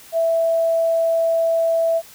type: tone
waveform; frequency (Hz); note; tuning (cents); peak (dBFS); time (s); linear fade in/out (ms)
sine; 660; E5; +2; -15; 0.12-2.02; 50
effects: white hiss -44 dBFS RMS until 2.14 s